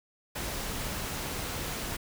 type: noise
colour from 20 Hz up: pink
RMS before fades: -35 dBFS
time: 0.35-1.97 s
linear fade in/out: 10 ms
effects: none